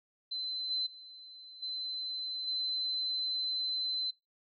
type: tone with level steps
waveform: sine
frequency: 4056 Hz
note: B7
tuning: 45 cents sharp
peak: -34 / -30 / -48 / -35 / -31 dBFS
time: 0.31-4.11 s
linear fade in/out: 10 ms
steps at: 0.7 / 0.86 / 1.62 / 2.47 s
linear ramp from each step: 10 ms
effects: noise-tail reverb RT60 0.2 s tail -21 dB re dry